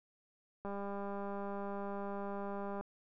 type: click train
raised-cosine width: 1 ms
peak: -29 dBFS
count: 433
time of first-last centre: 0.65-2.81 s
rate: 200 Hz
effects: none